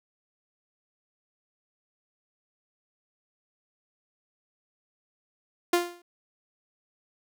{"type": "tone with exponential decay", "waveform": "sawtooth", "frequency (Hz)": 349.2, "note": "F4", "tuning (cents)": 0, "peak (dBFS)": -14, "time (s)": [5.73, 6.02], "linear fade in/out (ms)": 5, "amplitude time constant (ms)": 63, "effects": []}